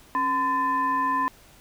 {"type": "tone with frequency modulation", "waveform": "sine", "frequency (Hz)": 1020, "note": "C6", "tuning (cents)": -44, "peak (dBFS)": -21, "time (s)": [0.15, 1.28], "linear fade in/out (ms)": 0, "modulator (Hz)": 747, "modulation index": 0.59, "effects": ["pink hiss -53 dBFS RMS until 1.6 s"]}